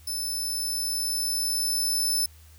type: tone with level ramp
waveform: 20% pulse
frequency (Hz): 5274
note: E8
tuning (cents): 0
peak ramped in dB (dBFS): -23 to -17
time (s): 0.07-2.26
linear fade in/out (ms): 5
effects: added 78 Hz sine -49 dBFS peak until 2.58 s + white hiss -57 dBFS RMS until 2.58 s

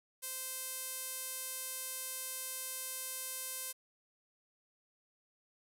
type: tone with band-pass filter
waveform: sawtooth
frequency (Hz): 520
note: C5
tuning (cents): -11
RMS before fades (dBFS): -42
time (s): 0.22-3.73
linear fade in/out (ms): 20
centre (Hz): 11000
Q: 1.8
effects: none

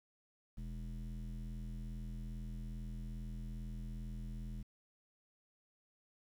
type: tone with low-pass filter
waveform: square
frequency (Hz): 41.2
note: E1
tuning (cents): 0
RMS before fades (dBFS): -44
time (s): 0.57-4.63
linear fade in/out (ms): 10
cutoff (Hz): 190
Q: 2.8
effects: 11-bit

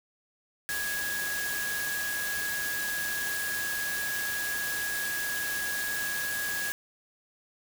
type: tone in noise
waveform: sine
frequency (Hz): 1660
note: G#6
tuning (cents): -1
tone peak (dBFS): -31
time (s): 0.69-6.72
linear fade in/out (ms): 0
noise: white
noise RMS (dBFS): -35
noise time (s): 0.69-6.72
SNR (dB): +1
effects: none

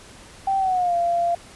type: tone with pitch glide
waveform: sine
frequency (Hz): 778 to 689.1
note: G5 to F5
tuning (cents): -13 to -23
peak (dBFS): -18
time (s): 0.47-1.35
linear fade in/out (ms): 5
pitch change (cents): -210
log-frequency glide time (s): 0.58-0.95
effects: pink hiss -45 dBFS RMS until 1.55 s + resampled to 24000 Hz

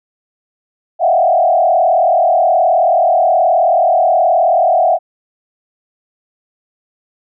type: tone with frequency modulation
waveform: sine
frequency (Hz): 698.5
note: F5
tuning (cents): 0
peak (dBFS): -8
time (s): 0.99-4.99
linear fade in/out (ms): 50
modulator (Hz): 38.8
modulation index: 1.7
effects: none

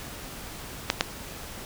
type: clicks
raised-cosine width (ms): 0.2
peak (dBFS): -3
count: 2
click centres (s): 0.901 / 1.009
effects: pink hiss -40 dBFS RMS until 1.65 s

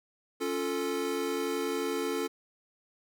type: chord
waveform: square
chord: Db augmented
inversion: none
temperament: equal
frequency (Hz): 277.2 / 349.2 / 440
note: Db4 / F4 / A4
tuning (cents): 0 / 0 / 0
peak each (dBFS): -36 / -36 / -33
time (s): 0.4-2.28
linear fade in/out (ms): 20
effects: none

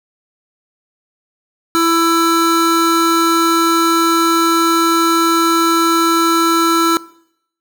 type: tone pair together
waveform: square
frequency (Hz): 332.8 / 1331.2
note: E4 / E6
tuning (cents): +17 / +17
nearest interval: 2 octaves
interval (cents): 2400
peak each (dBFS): -14 / -15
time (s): 1.75-6.97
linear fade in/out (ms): 0
effects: noise-tail reverb RT60 0.7 s tail -20 dB re dry

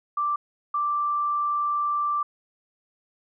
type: tone bursts at uneven times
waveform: sine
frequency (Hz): 1174.7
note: D6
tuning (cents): 0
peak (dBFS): -22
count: 2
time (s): 0.17-0.36 / 0.74-2.23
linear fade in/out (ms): 5
effects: none

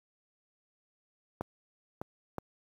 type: clicks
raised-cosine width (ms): 1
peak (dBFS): -19 / -23 / -21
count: 3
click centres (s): 1.41 / 2.015 / 2.383
effects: high-pass 60 Hz 12 dB/octave + 9-bit

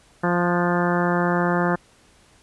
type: harmonic tone with a mistuned harmonic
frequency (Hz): 175.1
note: F3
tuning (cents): +5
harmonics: 1 / 2 / 3 / 4 / 5 / 6 / 7 / 8 / 9 / 10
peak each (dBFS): -22 / -25 / -27 / -28 / -29 / -30 / -30 / -31 / -32 / -32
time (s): 0.23-1.76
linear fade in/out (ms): 10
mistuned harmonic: 8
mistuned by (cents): +31
effects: pink hiss -55 dBFS RMS until 2.42 s + resampled to 24000 Hz

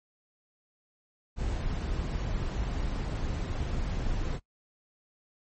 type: noise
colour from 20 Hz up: brown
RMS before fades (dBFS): -31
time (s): 1.36-4.4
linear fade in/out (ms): 50
effects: noise-tail reverb RT60 0.1 s tail -20 dB re dry + MP3 32 kbps

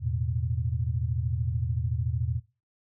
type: chord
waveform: sine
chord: E suspended fourth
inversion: none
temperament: equal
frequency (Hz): 82.41 / 110 / 123.47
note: E2 / A2 / B2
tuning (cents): 0 / 0 / 0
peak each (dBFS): -30 / -30 / -30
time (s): 0-2.41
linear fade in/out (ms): 50
effects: noise-tail reverb RT60 0.3 s tail -21 dB re dry

